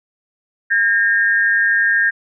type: tone pair together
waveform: sine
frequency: 1616 / 1827.8 Hz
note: G#6 / A#6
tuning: -48 / -35 cents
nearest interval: major second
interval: 213 cents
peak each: -14 / -16 dBFS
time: 0.7-2.11 s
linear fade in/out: 20 ms
effects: none